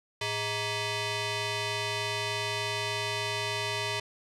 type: ring-modulated tone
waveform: 10% pulse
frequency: 523.3 Hz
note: C5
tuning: in tune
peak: -18 dBFS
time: 0.21-4 s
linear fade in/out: 5 ms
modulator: 1460 Hz
effects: low-pass 8000 Hz 12 dB/octave